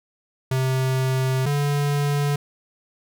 square tone pair in turn, 130.81 / 144.12 Hz, C3 / D3, 0 / -32 cents, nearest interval major second, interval 168 cents, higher second, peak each -20 dBFS, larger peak neither, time 0.51-1.46 / 1.46-2.36 s, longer first, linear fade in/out 5 ms, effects none

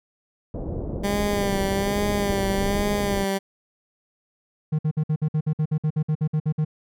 pink low-pass noise, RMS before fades -29 dBFS, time 0.54-3.24 s, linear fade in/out 2 ms, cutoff 580 Hz, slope 24 dB/octave
15% pulse tone with vibrato, 200 Hz, G3, 35 cents sharp, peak -16 dBFS, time 1.03-3.39 s, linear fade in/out 20 ms, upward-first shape sine, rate 1.2 Hz, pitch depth 45 cents each way
triangle tone bursts, 154.2 Hz, D#3, 15 cents flat, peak -17 dBFS, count 16, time 4.72-6.649 s, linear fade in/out 10 ms, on 69 ms, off 55 ms
effects none

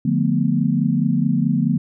sine chord, B half-diminished seventh, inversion first, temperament just, 148.16 / 177.8 / 222.2 / 246.9 Hz, D3 / F3 / A3 / B3, +16 / +31 / +17 / 0 cents, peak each -21 dBFS, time 0.05-1.78 s, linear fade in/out 5 ms, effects none

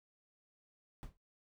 brown noise with exponential decay, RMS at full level -40 dBFS, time 1.03-1.17 s, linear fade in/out 0 ms, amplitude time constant 30 ms, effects noise-tail reverb RT60 0.1 s tail -20 dB re dry

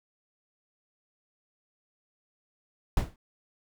brown noise with exponential decay, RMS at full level -21 dBFS, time 2.97-3.16 s, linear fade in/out 2 ms, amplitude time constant 40 ms, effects none

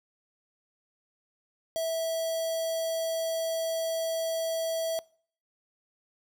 square tone with notch filter, 654 Hz, E5, 14 cents flat, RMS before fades -30 dBFS, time 1.76-4.99 s, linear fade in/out 0 ms, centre 1800 Hz, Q 1.3, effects noise-tail reverb RT60 0.5 s tail -23 dB re dry

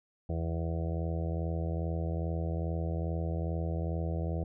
harmonic tone, 82.41 Hz, E2, in tune, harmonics 1 / 2 / 4 / 5 / 6 / 7 / 8 / 9, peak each -32 / -36 / -42 / -46 / -43 / -46 / -45 / -49 dBFS, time 0.29-4.44 s, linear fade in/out 5 ms, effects none

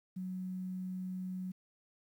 sine tone with quantisation, 185 Hz, F#3, in tune, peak -37 dBFS, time 0.16-1.52 s, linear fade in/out 10 ms, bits 11, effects none

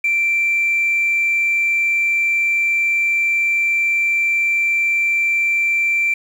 sine tone, 2349 Hz, D7, in tune, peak -13 dBFS, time 0.04-6.14 s, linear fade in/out 5 ms, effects tanh soft clip ceiling -11 dBFS + 7-bit

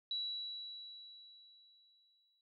sine tone with exponential decay, 3920 Hz, B7, 14 cents flat, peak -35 dBFS, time 0.11-2.41 s, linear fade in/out 2 ms, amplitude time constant 500 ms, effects none

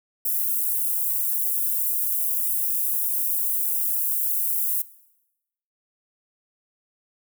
white high-pass noise, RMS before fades -24 dBFS, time 0.25-4.82 s, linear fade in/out 5 ms, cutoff 11000 Hz, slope 24 dB/octave, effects noise-tail reverb RT60 0.9 s tail -19 dB re dry

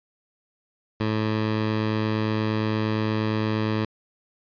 15% pulse tone, 108.6 Hz, A2, 22 cents flat, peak -16 dBFS, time 1-3.85 s, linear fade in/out 5 ms, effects resampled to 11025 Hz

